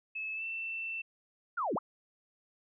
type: tone with pitch glide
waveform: sine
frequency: 2600 to 2675 Hz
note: E7 to E7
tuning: -24 to +25 cents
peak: -35 dBFS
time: 0.15-1.02 s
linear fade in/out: 10 ms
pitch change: +49 cents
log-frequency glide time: 0.34-0.44 s
type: linear two-way sweep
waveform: sine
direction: down then up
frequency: 1483 to 166.4 to 1377 Hz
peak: -30 dBFS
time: 1.57-1.79 s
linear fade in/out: 10 ms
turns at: 1.75 s
effects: none